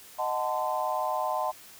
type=chord; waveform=sine; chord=D# diminished seventh; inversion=none; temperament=equal with one note detuned; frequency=622.3 / 740 / 880 / 1027.9 Hz; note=D#5 / F#5 / A5 / C6; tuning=0 / 0 / 0 / -31 cents; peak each=-32 dBFS; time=0.18-1.52 s; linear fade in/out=20 ms; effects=white hiss -50 dBFS RMS until 1.79 s